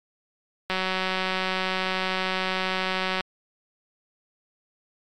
click train, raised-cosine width 0.3 ms, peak -10 dBFS, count 470, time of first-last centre 0.7-3.208 s, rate 187 Hz, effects MP3 96 kbps

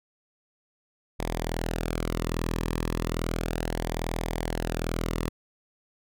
sawtooth tone with flanger, 41.2 Hz, E1, in tune, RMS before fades -30 dBFS, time 1.19-5.29 s, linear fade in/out 10 ms, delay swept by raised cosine 0.7 to 1.4 ms, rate 0.34 Hz, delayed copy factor -0.55, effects none

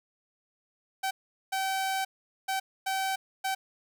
sawtooth tone bursts at uneven times, 769 Hz, G5, 33 cents flat, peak -24 dBFS, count 5, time 1.03-1.11 / 1.52-2.05 / 2.48-2.6 / 2.86-3.16 / 3.44-3.55 s, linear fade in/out 10 ms, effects 11-bit

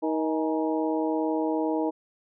harmonic tone with a mistuned harmonic, 157.8 Hz, D#3, 25 cents sharp, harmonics 2 / 3 / 4 / 5 / 6, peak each -26 / -30 / -32 / -34 / -36 dBFS, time 0.02-1.91 s, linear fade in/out 20 ms, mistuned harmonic 5, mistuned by +100 cents, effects none

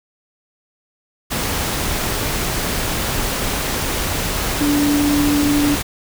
sine tone in noise, 290.9 Hz, D4, 16 cents flat, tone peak -14 dBFS, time 4.6-5.76 s, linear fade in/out 20 ms, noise pink, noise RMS -21 dBFS, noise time 1.3-5.83 s, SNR +4 dB, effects none

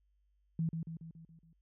sine tone with echo, 163.3 Hz, E3, 16 cents flat, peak -30 dBFS, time 0.59-0.69 s, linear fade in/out 2 ms, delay 140 ms, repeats 6, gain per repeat -5 dB, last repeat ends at 1.53 s, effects added 50 Hz sine -70 dBFS peak until 1.61 s

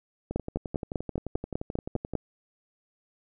two click trains, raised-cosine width 2 ms, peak -20 / -14 dBFS, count 22 / 10, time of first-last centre 0.31-2.136 / 0.36-2.153 s, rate 11.5 / 5.02 Hz, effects none

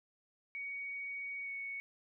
sine tone with pitch glide, 2243 to 2221 Hz, C#7 to C#7, +20 to +3 cents, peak -39 dBFS, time 0.55-1.8 s, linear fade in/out 0 ms, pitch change -17 cents, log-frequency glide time 1.43-1.49 s, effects none

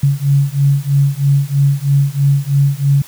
sine beating tone pair, 138.59 / 141.69 Hz, C#3 / C#3, 0 / +38 cents, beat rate 3.1 Hz, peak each -13 dBFS, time 0.03-3.02 s, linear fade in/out 5 ms, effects white hiss -38 dBFS RMS until 3.07 s

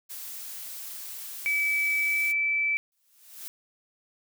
blue noise, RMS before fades -39 dBFS, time 0.09-2.33 s, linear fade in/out 20 ms
sine tone with pitch glide, 2297 to 2317 Hz, D7 to D7, -39 to -24 cents, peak -23 dBFS, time 1.46-2.77 s, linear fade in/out 0 ms, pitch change +15 cents, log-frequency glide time 2.02-2.35 s
blue noise with exponential growth, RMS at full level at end -37 dBFS, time 2.92-3.48 s, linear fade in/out 0 ms, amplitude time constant 120 ms
effects none

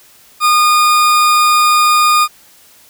40% pulse tone, 1222 Hz, D#6, 32 cents flat, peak -7 dBFS, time 0.4-2.28 s, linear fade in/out 50 ms, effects white hiss -45 dBFS RMS until 2.89 s

